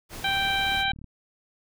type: noise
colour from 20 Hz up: pink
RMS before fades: -39 dBFS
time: 0.09-0.85 s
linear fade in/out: 50 ms
type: harmonic tone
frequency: 783 Hz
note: G5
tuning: 2 cents flat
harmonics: 1 / 2 / 3 / 4 / 5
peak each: -28 / -28 / -30 / -30 / -31 dBFS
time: 0.24-0.92 s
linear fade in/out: 5 ms
type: click train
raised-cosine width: 5 ms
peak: -31 dBFS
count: 29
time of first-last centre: 0.29-1.043 s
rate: 37.2 Hz
effects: none